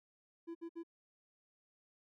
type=tone bursts; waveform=triangle; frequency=334.8 Hz; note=E4; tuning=27 cents sharp; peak=-40 dBFS; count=3; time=0.47-0.835 s; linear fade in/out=20 ms; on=81 ms; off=61 ms; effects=none